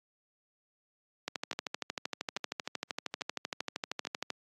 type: two click trains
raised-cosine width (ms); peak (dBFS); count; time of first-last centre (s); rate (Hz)
0.2; -16 / -20; 40 / 4; 1.28-4.303 / 1.53-4.051; 12.9 / 1.19
effects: high-pass 200 Hz 12 dB/octave + AAC 32 kbps

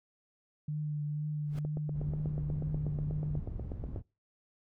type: tone with vibrato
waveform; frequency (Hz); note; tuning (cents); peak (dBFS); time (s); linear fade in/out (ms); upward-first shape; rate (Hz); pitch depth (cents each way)
sine; 149.6; D3; +32; -32; 0.68-3.4; 5; triangle; 2.1; 25
type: noise with exponential growth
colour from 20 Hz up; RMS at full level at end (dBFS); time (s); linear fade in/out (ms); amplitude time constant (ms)
brown; -35; 1.45-1.59; 2; 29
type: click train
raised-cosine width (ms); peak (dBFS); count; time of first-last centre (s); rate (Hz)
2; -27; 20; 1.65-3.961; 8.22
type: low-pass noise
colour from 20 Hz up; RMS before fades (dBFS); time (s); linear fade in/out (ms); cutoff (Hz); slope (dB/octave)
white; -40; 1.92-4.03; 50; 100; 12
effects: noise-tail reverb RT60 0.3 s tail -25 dB re dry

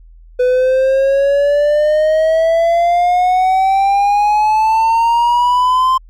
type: exponential sweep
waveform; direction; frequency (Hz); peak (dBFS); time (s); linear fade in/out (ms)
triangle; up; 496.7 to 1046.5; -7; 0.39-5.98; 10
effects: added 41 Hz sine -37 dBFS peak until 6.09 s + MP3 96 kbps

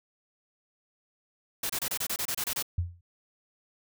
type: noise bursts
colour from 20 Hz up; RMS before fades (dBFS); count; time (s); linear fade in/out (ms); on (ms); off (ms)
white; -31; 11; 1.63-2.626; 5; 66; 27
type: tone with exponential decay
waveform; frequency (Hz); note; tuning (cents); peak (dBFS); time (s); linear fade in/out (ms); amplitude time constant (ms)
sine; 87; F2; -6; -22; 2.78-3.01; 5; 50
effects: none

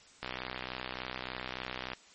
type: click train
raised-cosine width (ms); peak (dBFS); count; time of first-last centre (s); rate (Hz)
0.3; -20; 109; 0.23-1.933; 63.4
effects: white hiss -58 dBFS RMS until 2.14 s + MP3 32 kbps

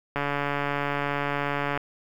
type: click train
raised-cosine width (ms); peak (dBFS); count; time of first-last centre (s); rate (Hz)
0.5; -12; 232; 0.16-1.775; 143
effects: 8-bit

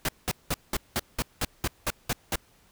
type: noise bursts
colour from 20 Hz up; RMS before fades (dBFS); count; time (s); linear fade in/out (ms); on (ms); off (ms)
pink; -27; 11; 0.05-2.357; 2; 37; 190
effects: pink hiss -61 dBFS RMS until 2.71 s

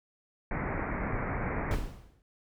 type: low-pass noise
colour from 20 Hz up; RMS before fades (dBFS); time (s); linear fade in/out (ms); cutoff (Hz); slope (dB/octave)
pink; -33; 0.51-1.75; 2; 2300; 96
type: noise with exponential decay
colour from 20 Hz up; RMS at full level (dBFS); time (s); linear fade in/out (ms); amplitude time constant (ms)
brown; -27; 1.71-2.22; 1; 110
effects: none

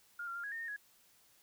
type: tone with pitch steps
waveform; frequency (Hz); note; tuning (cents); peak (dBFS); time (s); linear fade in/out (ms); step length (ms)
sine; 1415 / 1377 / 1399 / 1660 / 1827 / 1838 / 1673; F6 / F6 / F6 / G#6 / A#6 / A#6 / G#6; +22 / -25 / +3 / -1 / -35 / -25 / +12; -39; 0.19-0.764; 5; 82
effects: white hiss -67 dBFS RMS until 1.42 s

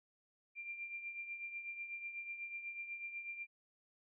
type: tone with tremolo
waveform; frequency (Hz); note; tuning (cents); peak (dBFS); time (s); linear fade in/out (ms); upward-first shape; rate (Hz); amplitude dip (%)
sine; 2378; D7; +21; -40; 0.55-3.47; 50; triangle; 8.1; 65
effects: none

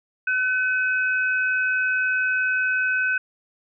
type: tone pair together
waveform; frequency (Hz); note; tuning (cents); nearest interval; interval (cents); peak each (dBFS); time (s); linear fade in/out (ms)
sine; 1512.7 / 2544; F#6 / D#7; +38 / +38; major sixth; 900; -20 / -27; 0.27-3.18; 5
effects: none

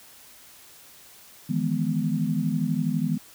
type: chord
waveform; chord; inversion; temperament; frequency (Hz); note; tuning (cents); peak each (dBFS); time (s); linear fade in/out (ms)
sine; E major seventh; third; equal with one note detuned; 155.56 / 167.79 / 207.7 / 246.9; D#3 / E3 / G#3 / B3; 0 / +31 / 0 / 0; -28; 1.49-3.18; 10
effects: white hiss -50 dBFS RMS until 3.34 s

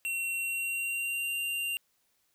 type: tone with pitch glide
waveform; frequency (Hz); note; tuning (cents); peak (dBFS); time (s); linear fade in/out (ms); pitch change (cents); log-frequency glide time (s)
square; 2729 to 2780; F7 to F7; -41 to -9; -31; 0.05-1.77; 0; +32; 0.34-1.39
effects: white hiss -73 dBFS RMS until 2.34 s

